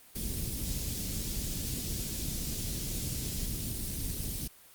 pink band-stop noise, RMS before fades -35 dBFS, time 0.15-4.48 s, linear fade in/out 10 ms, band 250 to 4900 Hz, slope 12 dB/octave, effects white hiss -56 dBFS RMS until 4.74 s + Opus 32 kbps

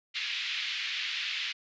pink band-pass noise, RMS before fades -34 dBFS, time 0.14-1.53 s, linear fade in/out 20 ms, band 2200 to 3900 Hz, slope 24 dB/octave, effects resampled to 16000 Hz

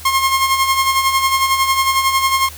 sawtooth tone with tremolo, 1071 Hz, C6, 40 cents sharp, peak -7 dBFS, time 0.05-2.49 s, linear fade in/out 5 ms, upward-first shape sine, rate 11 Hz, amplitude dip 55%, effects added 77 Hz sine -36 dBFS peak until 2.57 s + white hiss -36 dBFS RMS until 2.57 s

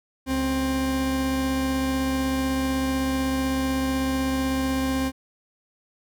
40% pulse tone pair together, 69.94 / 263.8 Hz, C#2 / C4, +16 / +14 cents, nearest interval octave + major seventh, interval 2298 cents, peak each -30 / -22 dBFS, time 0.26-5.12 s, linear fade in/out 50 ms, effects none

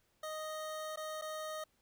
25% pulse tone with dropouts, 622.3 Hz, D#5, in tune, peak -36 dBFS, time 0.23-1.64 s, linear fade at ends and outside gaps 5 ms, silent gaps 0.96-0.972 / 1.214-1.22 s, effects pink hiss -75 dBFS RMS until 1.81 s

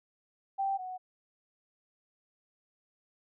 sine tone pair in turn, 782 / 740.1 Hz, G5 / F#5, -4 / 0 cents, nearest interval minor second, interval 96 cents, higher first, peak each -28 / -37 dBFS, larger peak first, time 0.58-0.78 / 0.78-0.98 s, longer neither, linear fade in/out 20 ms, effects none

